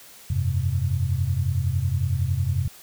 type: chord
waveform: sine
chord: F suspended second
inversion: none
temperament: just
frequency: 87.31 / 98.22 / 130.96 Hz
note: F2 / G2 / C3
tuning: 0 / +4 / +2 cents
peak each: -25 dBFS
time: 0.3-2.68 s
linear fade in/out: 5 ms
effects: white hiss -47 dBFS RMS until 2.82 s